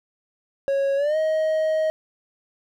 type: tone with pitch glide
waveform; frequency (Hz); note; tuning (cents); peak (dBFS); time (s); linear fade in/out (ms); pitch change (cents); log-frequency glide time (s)
triangle; 551 to 629.3; C#5 to D#5; -11 to +19; -17; 0.68-1.9; 0; +230; 0.96-1.17
effects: none